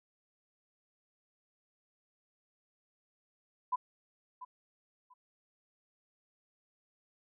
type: tone with echo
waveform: sine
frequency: 1000 Hz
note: B5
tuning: 21 cents sharp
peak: -28 dBFS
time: 3.72-3.76 s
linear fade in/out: 10 ms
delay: 690 ms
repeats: 2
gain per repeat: -14 dB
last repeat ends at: 5.14 s
effects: none